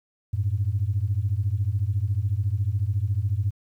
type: beating tone pair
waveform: sine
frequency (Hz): 93.8 / 107.8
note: F#2 / A2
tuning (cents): +24 / -35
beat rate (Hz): 14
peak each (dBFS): -24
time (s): 0.33-3.51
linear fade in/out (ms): 10
effects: tanh soft clip ceiling -14 dBFS + 10-bit